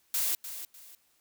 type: noise with echo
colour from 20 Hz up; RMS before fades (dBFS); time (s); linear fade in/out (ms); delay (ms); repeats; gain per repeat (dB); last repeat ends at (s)
blue; -29; 0.14-0.35; 2; 300; 2; -11; 0.95
effects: white hiss -69 dBFS RMS until 1.2 s